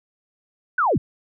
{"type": "linear sweep", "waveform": "sine", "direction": "down", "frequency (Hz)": [1556, 69.3], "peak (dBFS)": -16, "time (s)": [0.78, 0.98], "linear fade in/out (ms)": 5, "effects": []}